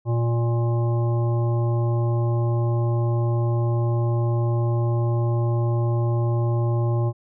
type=harmonic tone; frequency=117.6 Hz; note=A#2; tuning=16 cents sharp; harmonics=1 / 3 / 5 / 7 / 9; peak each=-19 / -29 / -33 / -36 / -38 dBFS; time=0.05-7.13 s; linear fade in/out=50 ms; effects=none